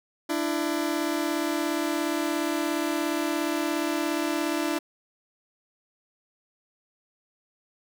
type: tone pair together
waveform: sawtooth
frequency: 296.7 / 333.8 Hz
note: D4 / E4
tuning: +18 / +22 cents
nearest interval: major second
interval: 204 cents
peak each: -24 dBFS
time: 0.29-4.79 s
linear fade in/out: 10 ms
effects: none